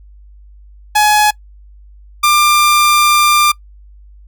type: tone pair in turn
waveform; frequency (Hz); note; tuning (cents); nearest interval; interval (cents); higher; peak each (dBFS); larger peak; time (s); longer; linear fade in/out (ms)
sawtooth; 843 / 1192.2; G#5 / D6; +26 / +26; tritone; 600; second; -4; neither; 0.95-1.31 / 2.23-3.52; second; 10
effects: noise-tail reverb RT60 0.1 s tail -23 dB re dry + added 50 Hz sine -37 dBFS peak until 4.27 s